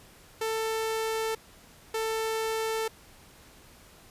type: tone pair in turn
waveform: sawtooth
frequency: 444 / 444 Hz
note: A4 / A4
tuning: +16 / +16 cents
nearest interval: unison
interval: 0 cents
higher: neither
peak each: -24 dBFS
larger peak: neither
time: 0.41-1.35 / 1.94-2.88 s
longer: neither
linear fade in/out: 5 ms
effects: pink hiss -54 dBFS RMS until 4.1 s + resampled to 32000 Hz